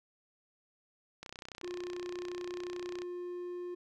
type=click train; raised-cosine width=0.2 ms; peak=-27 dBFS; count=57; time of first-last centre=1.23-3.019 s; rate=31.3 Hz
type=tone; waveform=triangle; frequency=354.9 Hz; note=F4; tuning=28 cents sharp; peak=-36 dBFS; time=1.63-3.75 s; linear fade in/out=10 ms
effects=none